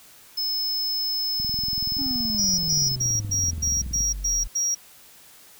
square tone, 5210 Hz, E8, 21 cents flat, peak -24 dBFS, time 0.37-2.96 s, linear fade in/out 10 ms
click train, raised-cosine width 5 ms, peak -24 dBFS, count 56, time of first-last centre 1.4-4.007 s, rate 21.1 Hz
triangle exponential sweep, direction down, 283.2 to 38 Hz, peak -27 dBFS, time 1.98-4.48 s, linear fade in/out 10 ms
triangle tone bursts, 5670 Hz, F8, 25 cents sharp, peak -20 dBFS, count 8, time 2.38-4.75 s, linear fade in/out 10 ms, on 200 ms, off 110 ms
effects white hiss -50 dBFS RMS until 5.59 s

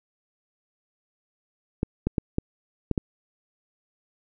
clicks, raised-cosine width 3 ms, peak -10 dBFS, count 6, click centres 1.831 / 2.07 / 2.182 / 2.384 / 2.913 / 2.978 s, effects none

